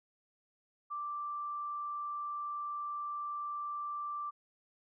sine tone, 1174.7 Hz, D6, in tune, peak -36 dBFS, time 0.9-4.31 s, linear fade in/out 20 ms, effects none

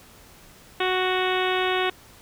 harmonic tone, 370 Hz, F#4, in tune, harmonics 1 / 2 / 3 / 4 / 5 / 6 / 7 / 8 / 9 / 10, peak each -25 / -28 / -30 / -31 / -32 / -33 / -33 / -34 / -35 / -35 dBFS, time 0.8-1.9 s, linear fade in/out 5 ms, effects pink hiss -50 dBFS RMS until 2.21 s

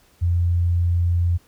sine tone, 86.7 Hz, F2, 12 cents flat, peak -16 dBFS, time 0.21-1.38 s, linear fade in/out 20 ms, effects pink hiss -57 dBFS RMS until 1.47 s

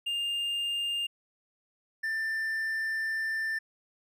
triangle tone pair in turn, 2808 / 1782 Hz, F7 / A6, +9 / +22 cents, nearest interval minor sixth, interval 787 cents, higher first, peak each -27 dBFS, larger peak neither, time 0.06-1.07 / 2.03-3.59 s, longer second, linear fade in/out 10 ms, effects none

